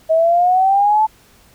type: exponential sweep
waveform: sine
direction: up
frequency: 635 to 880 Hz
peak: -10 dBFS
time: 0.09-1.07 s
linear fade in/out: 20 ms
effects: pink hiss -50 dBFS RMS until 1.54 s